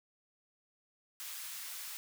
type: high-pass noise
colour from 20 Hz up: white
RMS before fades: -44 dBFS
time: 1.2-1.97 s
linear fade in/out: 0 ms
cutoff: 1200 Hz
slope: 12 dB/octave
effects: none